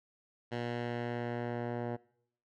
10% pulse tone with low-pass filter sweep, 119.8 Hz, A#2, 48 cents sharp, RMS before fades -37 dBFS, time 0.51-1.97 s, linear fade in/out 20 ms, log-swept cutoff 3500 to 1100 Hz, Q 0.89, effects noise-tail reverb RT60 0.7 s tail -23 dB re dry

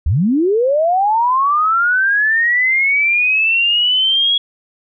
sine linear sweep, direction up, 60 to 3343 Hz, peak -11 dBFS, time 0.06-4.38 s, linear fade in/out 5 ms, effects none

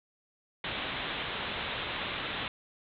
white low-pass noise, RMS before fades -36 dBFS, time 0.64-2.48 s, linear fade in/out 2 ms, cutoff 3800 Hz, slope 96 dB/octave, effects none

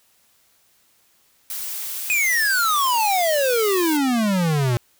blue noise, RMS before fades -29 dBFS, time 1.5-3.97 s, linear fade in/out 2 ms
square exponential sweep, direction down, 2534 to 116.54 Hz, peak -18 dBFS, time 2.1-4.77 s, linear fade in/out 0 ms
effects white hiss -60 dBFS RMS until 4.99 s

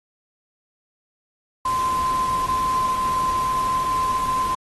sine tone in noise, 1034 Hz, C6, 21 cents flat, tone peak -19 dBFS, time 1.65-4.55 s, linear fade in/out 5 ms, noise pink, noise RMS -34 dBFS, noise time 1.65-4.55 s, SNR +12 dB, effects AAC 32 kbps

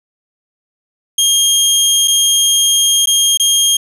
20% pulse tone with dropouts, 3230 Hz, G#7, 49 cents flat, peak -4 dBFS, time 1.18-3.77 s, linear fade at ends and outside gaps 5 ms, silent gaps 2.076-2.079 / 3.059-3.071 / 3.374-3.397 s, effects resampled to 32000 Hz + 7-bit

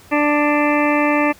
harmonic tone, 294.7 Hz, D4, 6 cents sharp, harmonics 1 / 2 / 3 / 4 / 6 / 7 / 8 / 9, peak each -17 / -20 / -22 / -23 / -25 / -25 / -26 / -27 dBFS, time 0.11-1.33 s, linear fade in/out 20 ms, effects pink hiss -46 dBFS RMS until 1.39 s

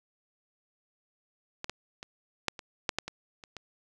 clicks, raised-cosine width 0.2 ms, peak -18 / -17 / -24 / -9 / -24 / -9 / -11 / -20 / -29 / -24 dBFS, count 10, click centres 1.644 / 1.696 / 2.029 / 2.483 / 2.592 / 2.892 / 2.986 / 3.08 / 3.438 / 3.567 s, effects none

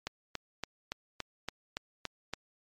click train, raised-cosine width 0.2 ms, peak -17 dBFS, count 9, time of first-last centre 0.07-2.336 s, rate 3.53 Hz, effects MP3 64 kbps

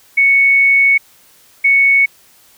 sine tone pair in turn, 2217 / 2217 Hz, C#7 / C#7, 0 / 0 cents, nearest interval unison, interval 0 cents, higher neither, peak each -7 dBFS, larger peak neither, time 0.17-0.98 / 1.64-2.06 s, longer first, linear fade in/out 10 ms, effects white hiss -48 dBFS RMS until 2.57 s

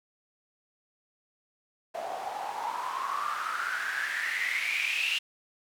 white noise with band-pass filter sweep, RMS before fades -32 dBFS, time 1.94-5.19 s, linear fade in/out 10 ms, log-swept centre 660 to 2800 Hz, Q 9.5, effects none

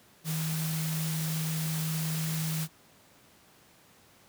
sine tone in noise, 159 Hz, D#3, 38 cents sharp, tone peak -29 dBFS, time 0.24-2.68 s, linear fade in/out 50 ms, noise white, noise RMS -37 dBFS, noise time 0.24-2.68 s, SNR +5 dB, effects pink hiss -59 dBFS RMS until 4.28 s + high-pass 100 Hz 12 dB/octave

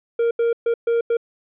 triangle tone bursts at uneven times, 466.2 Hz, A#4, in tune, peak -14 dBFS, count 5, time 0.19-0.31 / 0.39-0.53 / 0.66-0.74 / 0.87-1.01 / 1.1-1.17 s, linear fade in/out 5 ms, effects resampled to 8000 Hz

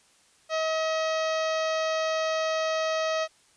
harmonic tone, 637 Hz, D#5, 41 cents sharp, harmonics 1 / 2 / 3 / 4 / 5 / 6 / 7 / 8 / 9 / 10, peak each -26 / -32 / -36 / -38 / -40 / -42 / -43 / -44 / -45 / -46 dBFS, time 0.49-3.28 s, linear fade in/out 50 ms, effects white hiss -61 dBFS RMS until 3.56 s + resampled to 22050 Hz

